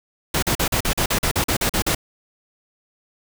pink noise bursts, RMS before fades -20 dBFS, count 13, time 0.34-1.949 s, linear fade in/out 5 ms, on 85 ms, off 42 ms, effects none

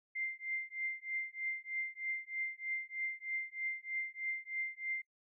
sine tone with tremolo, 2093 Hz, C7, in tune, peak -33 dBFS, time 0.15-5.02 s, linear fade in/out 10 ms, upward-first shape triangle, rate 3.2 Hz, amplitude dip 100%, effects noise-tail reverb RT60 0.1 s tail -26 dB re dry

